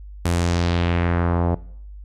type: tone with low-pass filter sweep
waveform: sawtooth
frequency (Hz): 86.3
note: F2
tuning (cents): -20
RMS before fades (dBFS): -20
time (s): 0.25-1.55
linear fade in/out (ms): 5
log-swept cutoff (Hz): 11000 to 730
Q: 1.6
effects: noise-tail reverb RT60 0.6 s tail -19 dB re dry + added 50 Hz sine -35 dBFS peak until 2.04 s